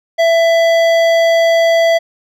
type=tone with hard clipping; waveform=sine; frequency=665 Hz; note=E5; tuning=15 cents sharp; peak=-10 dBFS; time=0.18-1.99 s; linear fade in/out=20 ms; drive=13 dB; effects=none